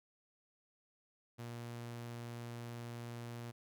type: tone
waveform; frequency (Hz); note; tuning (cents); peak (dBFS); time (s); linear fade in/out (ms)
sawtooth; 118.5; A#2; +29; -40; 1.38-3.52; 20
effects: none